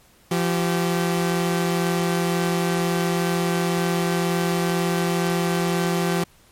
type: tone pair together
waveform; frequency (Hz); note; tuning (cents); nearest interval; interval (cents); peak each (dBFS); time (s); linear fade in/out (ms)
sawtooth; 171.77 / 385.6; F3 / G4; -28 / -28; octave + major second; 1400; -17 / -21; 0.31-6.24; 5
effects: pink hiss -55 dBFS RMS until 6.51 s + MP3 64 kbps